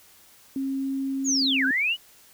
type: tone with pitch glide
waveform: sine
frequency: 270.1 to 267.5 Hz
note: C#4 to C4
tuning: -45 to +38 cents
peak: -25 dBFS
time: 0.56-1.71 s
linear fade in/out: 2 ms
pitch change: -17 cents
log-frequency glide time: 1.35-1.6 s
type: linear two-way sweep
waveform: sine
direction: down then up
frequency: 7040 to 1454 to 3019 Hz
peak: -21 dBFS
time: 1.24-1.97 s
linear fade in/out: 50 ms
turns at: 1.65 s
effects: white hiss -54 dBFS RMS until 2.33 s